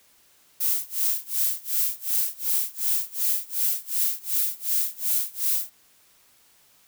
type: noise with tremolo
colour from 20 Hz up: violet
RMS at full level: -22 dBFS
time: 0.6-5.7 s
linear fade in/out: 10 ms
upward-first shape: sine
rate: 2.7 Hz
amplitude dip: 95%
effects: white hiss -59 dBFS RMS until 6.87 s